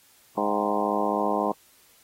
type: harmonic tone with a mistuned harmonic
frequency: 103.83 Hz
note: G#2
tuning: in tune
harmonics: 2 / 3 / 4 / 5 / 6 / 7 / 8 / 9 / 10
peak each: -31 / -31 / -31 / -31 / -31 / -31 / -31 / -31 / -31 dBFS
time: 0.37-1.52 s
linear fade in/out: 5 ms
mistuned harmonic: 8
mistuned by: -62 cents
effects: white hiss -58 dBFS RMS until 2.03 s + AAC 48 kbps